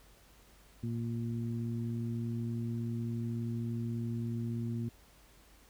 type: harmonic tone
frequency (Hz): 116.54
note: A#2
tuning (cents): 0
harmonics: 1 / 2 / 3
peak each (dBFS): -35 / -37 / -47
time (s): 0.83-4.89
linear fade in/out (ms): 5
effects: added 50 Hz sine -62 dBFS peak until 5.69 s + pink hiss -62 dBFS RMS until 5.69 s